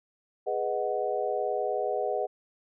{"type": "chord", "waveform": "sine", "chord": "G# minor seventh", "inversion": "none", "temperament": "equal", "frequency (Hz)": [415.3, 493.9, 622.3, 740], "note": ["G#4", "B4", "D#5", "F#5"], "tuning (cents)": [0, 0, 0, 0], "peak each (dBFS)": -32, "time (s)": [0.46, 2.27], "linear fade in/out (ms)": 20, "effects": []}